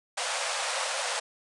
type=band-pass noise; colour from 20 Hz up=pink; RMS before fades=-31 dBFS; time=0.17-1.2 s; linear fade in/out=10 ms; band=500 to 9800 Hz; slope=96 dB/octave; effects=none